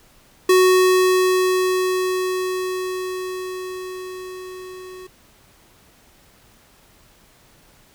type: tone with level ramp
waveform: square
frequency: 370 Hz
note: F#4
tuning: in tune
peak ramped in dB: -11 to -36 dBFS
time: 0.49-5.07 s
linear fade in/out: 5 ms
effects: pink hiss -53 dBFS RMS until 7.94 s